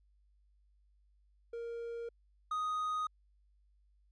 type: tone pair in turn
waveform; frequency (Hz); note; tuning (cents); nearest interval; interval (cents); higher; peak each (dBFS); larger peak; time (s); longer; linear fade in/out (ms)
triangle; 466.9 / 1246.5; A#4 / D#6; +3 / +3; octave + perfect fourth; 1700; second; -37 / -31; second; 1.53-2.09 / 2.51-3.07; neither; 5
effects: added 50 Hz sine -66 dBFS peak until 4.11 s + resampled to 22050 Hz